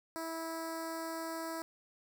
10% pulse tone with notch filter, 326.6 Hz, E4, 16 cents flat, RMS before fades -40 dBFS, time 0.16-1.62 s, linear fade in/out 0 ms, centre 2800 Hz, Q 0.65, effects none

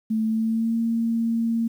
sine tone with pitch glide, 220 to 229.3 Hz, A3 to A#3, 0 to -28 cents, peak -20 dBFS, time 0.1-1.68 s, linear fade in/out 10 ms, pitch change +72 cents, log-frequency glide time 0.25-0.78 s, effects 9-bit

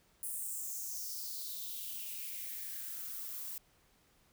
violet noise with high-pass filter sweep, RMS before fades -42 dBFS, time 0.23-3.58 s, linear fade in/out 0 ms, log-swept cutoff 9700 to 920 Hz, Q 4.1, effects pink hiss -69 dBFS RMS until 4.32 s

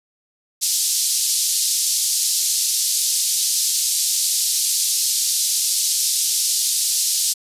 pink band-pass noise, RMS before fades -20 dBFS, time 0.61-7.34 s, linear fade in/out 20 ms, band 4500 to 12000 Hz, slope 24 dB/octave, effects resampled to 32000 Hz

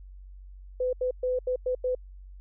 sine tone bursts at uneven times, 505 Hz, B4, 39 cents sharp, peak -24 dBFS, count 6, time 0.8-0.93 / 1.01-1.11 / 1.23-1.39 / 1.47-1.56 / 1.66-1.75 / 1.84-1.95 s, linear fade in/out 5 ms, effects added 47 Hz sine -43 dBFS peak until 2.4 s

